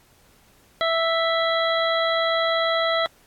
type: harmonic tone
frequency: 659.3 Hz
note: E5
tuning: in tune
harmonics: 1 / 2 / 3 / 5 / 6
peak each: -22 / -25 / -27 / -29 / -30 dBFS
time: 0.81-3.06 s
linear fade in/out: 0 ms
effects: pink hiss -57 dBFS RMS until 3.26 s + AAC 64 kbps